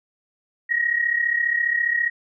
sine tone pair together, 1864.7 / 1899.5 Hz, A#6 / A#6, 0 / +32 cents, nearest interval unison, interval 32 cents, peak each -24 / -20 dBFS, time 0.69-2.1 s, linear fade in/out 20 ms, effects none

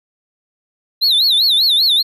triangle tone with vibrato, 3922 Hz, B7, 13 cents flat, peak -9 dBFS, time 1.01-2.03 s, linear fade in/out 20 ms, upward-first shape sine, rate 5.1 Hz, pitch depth 200 cents each way, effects none

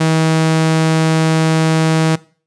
sawtooth tone, 160 Hz, D#3, 49 cents sharp, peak -7 dBFS, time 0-2.16 s, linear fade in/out 10 ms, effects noise-tail reverb RT60 0.4 s tail -20 dB re dry + resampled to 22050 Hz

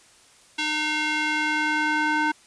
square tone with band-pass filter sweep, 305 Hz, D#4, 34 cents flat, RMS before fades -24 dBFS, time 0.58-2.32 s, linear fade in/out 10 ms, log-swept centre 3000 to 1300 Hz, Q 1.5, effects white hiss -54 dBFS RMS until 2.46 s + resampled to 22050 Hz

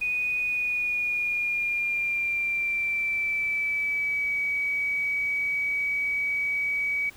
sine tone with pitch glide, 2478 to 2272 Hz, D#7 to C#7, -8 to +42 cents, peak -24 dBFS, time 0.01-7.1 s, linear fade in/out 10 ms, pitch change -150 cents, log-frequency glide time 0.42-4.36 s, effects pink hiss -51 dBFS RMS until 7.16 s

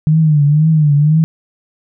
sine tone with vibrato, 151.8 Hz, D#3, 42 cents flat, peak -7 dBFS, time 0.07-1.24 s, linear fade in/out 0 ms, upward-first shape triangle, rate 2 Hz, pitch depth 110 cents each way, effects none

